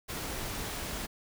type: noise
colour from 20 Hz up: pink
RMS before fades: -37 dBFS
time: 0.08-1.07 s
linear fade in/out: 20 ms
effects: none